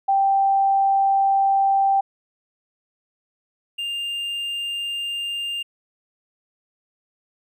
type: tone pair in turn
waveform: sine / triangle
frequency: 784 / 2802 Hz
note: G5 / F7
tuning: 0 / +5 cents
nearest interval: octave + minor seventh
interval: 2205 cents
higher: second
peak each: -15 / -23 dBFS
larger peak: first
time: 0.08-2.01 / 3.78-5.63 s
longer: first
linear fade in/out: 10 ms
effects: none